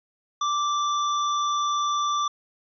square tone, 1173 Hz, D6, 2 cents flat, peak -23 dBFS, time 0.41-2.28 s, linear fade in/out 5 ms, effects resampled to 16000 Hz

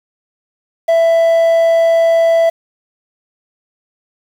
triangle tone with quantisation, 663 Hz, E5, 10 cents sharp, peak -6 dBFS, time 0.88-2.5 s, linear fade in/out 10 ms, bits 6, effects none

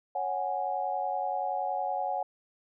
sine chord, C# suspended fourth, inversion none, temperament equal, 554.4 / 740 / 830.6 Hz, C#5 / F#5 / G#5, 0 / 0 / 0 cents, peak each -36 / -31 / -33 dBFS, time 0.15-2.23 s, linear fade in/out 5 ms, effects none

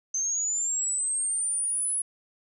sine linear sweep, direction up, 6200 to 10320 Hz, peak -25 dBFS, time 0.14-2.02 s, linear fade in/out 5 ms, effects none

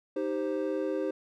triangle chord, C minor, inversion first, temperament equal, 311.1 / 392 / 523.3 Hz, Eb4 / G4 / C5, 0 / 0 / 0 cents, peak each -31 dBFS, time 0.16-1.11 s, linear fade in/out 5 ms, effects none

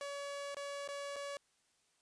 sawtooth tone with dropouts, 566 Hz, C#5, 36 cents sharp, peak -37 dBFS, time 0.01-1.37 s, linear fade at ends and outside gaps 1 ms, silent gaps 0.546-0.568 / 0.877-0.887 / 1.16-1.164 s, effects white hiss -75 dBFS RMS until 2.01 s + resampled to 22050 Hz

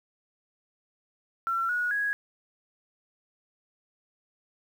sine tone with pitch steps, 1354 / 1457 / 1660 Hz, E6 / F#6 / G#6, +46 / -27 / -1 cents, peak -25 dBFS, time 1.47-2.13 s, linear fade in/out 0 ms, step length 220 ms, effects 9-bit

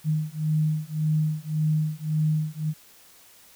sine beating tone pair, 153.7 / 155.5 Hz, D#3 / D#3, -21 / -1 cents, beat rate 1.8 Hz, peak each -25 dBFS, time 0.04-2.74 s, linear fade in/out 50 ms, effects white hiss -53 dBFS RMS until 3.55 s

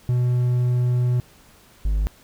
triangle tone pair in turn, 123.47 / 51.17 Hz, B2 / G#1, 0 / -25 cents, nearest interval octave + minor third, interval 1525 cents, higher first, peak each -15 / -16 dBFS, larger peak first, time 0.09-1.2 / 1.85-2.07 s, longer first, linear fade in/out 0 ms, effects pink hiss -52 dBFS RMS until 2.23 s

